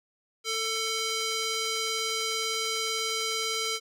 square tone with band-pass filter, 445.5 Hz, A4, 22 cents sharp, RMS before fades -30 dBFS, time 0.44-3.8 s, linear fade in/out 50 ms, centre 4600 Hz, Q 0.98, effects none

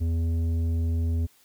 sine tone with tanh clipping, 82.8 Hz, E2, 8 cents sharp, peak -24 dBFS, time 0-1.27 s, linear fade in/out 20 ms, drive 9 dB, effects white hiss -60 dBFS RMS until 1.44 s

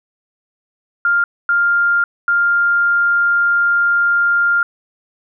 sine tone bursts at uneven times, 1400 Hz, F6, 4 cents sharp, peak -11 dBFS, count 3, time 1.05-1.24 / 1.49-2.04 / 2.28-4.63 s, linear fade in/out 2 ms, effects none

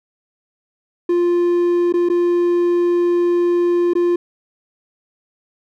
triangle tone with dropouts, 349.2 Hz, F4, in tune, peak -11 dBFS, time 1.09-4.16 s, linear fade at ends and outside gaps 5 ms, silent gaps 1.925-1.938 / 2.089-2.098 / 3.935-3.952 s, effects none

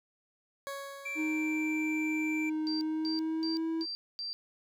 20% pulse tone with exponential decay, 555 Hz, C#5, 2 cents sharp, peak -31 dBFS, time 0.67-2.24 s, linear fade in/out 0 ms, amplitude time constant 340 ms
triangle tone, 2344 Hz, D7, 4 cents flat, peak -33 dBFS, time 1.05-2.5 s, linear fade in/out 10 ms
triangle tone with pitch glide, 311.2 to 325.5 Hz, D#4 to E4, 0 to -22 cents, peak -28 dBFS, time 1.15-3.86 s, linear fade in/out 50 ms, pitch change +78 cents, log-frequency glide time 2.75-3.69 s
sine tone bursts, 4699 Hz, D8, in tune, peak -35 dBFS, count 5, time 2.67-4.33 s, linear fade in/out 0 ms, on 140 ms, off 240 ms
effects none

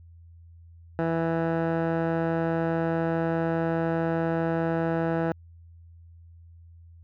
15% pulse tone with low-pass filter, 164.81 Hz, E3, in tune, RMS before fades -26 dBFS, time 0.99-5.32 s, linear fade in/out 0 ms, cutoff 1200 Hz, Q 1.6, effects added 84 Hz sine -47 dBFS peak until 7.03 s

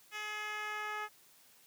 10% pulse tone with band-pass filter sweep, 423.1 Hz, G#4, 32 cents sharp, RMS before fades -40 dBFS, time 0.11-1.09 s, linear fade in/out 50 ms, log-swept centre 2900 to 1200 Hz, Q 0.92, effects white hiss -63 dBFS RMS until 1.66 s + high-pass 80 Hz 12 dB/octave

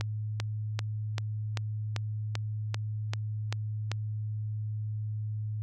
click train, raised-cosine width 0.2 ms, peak -15 dBFS, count 11, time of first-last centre 0.01-3.916 s, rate 2.56 Hz, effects added 107 Hz sine -31 dBFS peak until 5.62 s

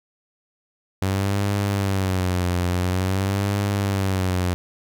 sawtooth tone with vibrato, 94.7 Hz, F#2, 41 cents sharp, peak -16 dBFS, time 1.02-4.54 s, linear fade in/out 0 ms, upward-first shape sine, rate 0.48 Hz, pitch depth 110 cents each way, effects none

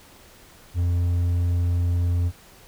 triangle tone, 87.31 Hz, F2, in tune, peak -17 dBFS, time 0.74-2.32 s, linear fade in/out 50 ms, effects pink hiss -50 dBFS RMS until 2.67 s

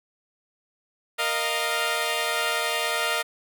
10% pulse chord, Bb suspended fourth, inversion none, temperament equal with one note detuned, 466.2 / 618 / 698.5 Hz, Bb4 / Eb5 / F5, 0 / -12 / 0 cents, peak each -21 / -19 / -20 dBFS, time 1.18-3.23 s, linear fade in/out 20 ms, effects none

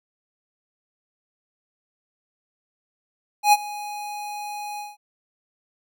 square tone with ADSR envelope, 830.6 Hz, G#5, in tune, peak -11 dBFS, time 3.43-4.97 s, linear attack 96 ms, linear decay 37 ms, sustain -20 dB, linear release 180 ms, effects none

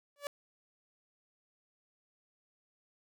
sawtooth tone with exponential growth, 575 Hz, D5, 37 cents flat, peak -29 dBFS, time 0.16-0.27 s, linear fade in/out 1 ms, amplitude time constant 22 ms, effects none

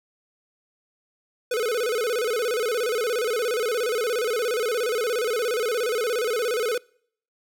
square tone with vibrato, 462.4 Hz, A#4, 14 cents flat, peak -23 dBFS, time 1.51-6.78 s, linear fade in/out 5 ms, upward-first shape square, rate 17 Hz, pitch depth 120 cents each way, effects noise-tail reverb RT60 0.6 s tail -25 dB re dry

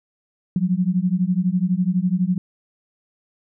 sine beating tone pair, 176.1 / 188.1 Hz, F3 / F#3, +15 / +29 cents, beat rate 12 Hz, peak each -20 / -20 dBFS, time 0.56-2.38 s, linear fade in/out 2 ms, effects none

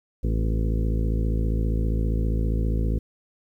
harmonic tone with a mistuned harmonic, 55 Hz, A1, in tune, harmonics 1 / 2 / 3 / 4 / 5 / 6 / 7 / 8 / 9, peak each -22 / -28 / -32 / -34 / -36 / -38 / -39 / -40 / -41 dBFS, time 0.23-2.99 s, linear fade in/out 10 ms, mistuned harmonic 5, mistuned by -50 cents, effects 10-bit

